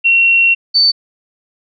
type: tone pair in turn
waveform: sine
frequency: 2731 / 4538 Hz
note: F7 / C#8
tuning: -39 / +40 cents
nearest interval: major sixth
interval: 879 cents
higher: second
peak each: -7 dBFS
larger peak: neither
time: 0.04-0.55 / 0.74-0.92 s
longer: first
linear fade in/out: 20 ms
effects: none